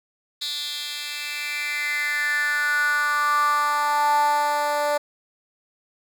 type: tone with high-pass filter sweep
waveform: 10% pulse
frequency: 293.7 Hz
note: D4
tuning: in tune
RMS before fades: -23 dBFS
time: 0.41-4.98 s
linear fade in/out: 10 ms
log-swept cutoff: 3700 to 640 Hz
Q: 6.1
effects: none